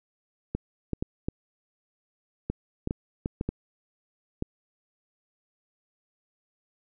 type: clicks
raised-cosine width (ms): 3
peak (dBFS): -15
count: 11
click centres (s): 0.55 / 0.933 / 1.025 / 1.285 / 2.5 / 2.874 / 2.909 / 3.259 / 3.411 / 3.49 / 4.424
effects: none